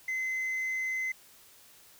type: tone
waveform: sine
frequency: 2051 Hz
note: C7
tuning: 35 cents flat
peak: -27 dBFS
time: 0.08-1.12 s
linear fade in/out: 5 ms
effects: tanh soft clip ceiling -29 dBFS + white hiss -57 dBFS RMS until 1.99 s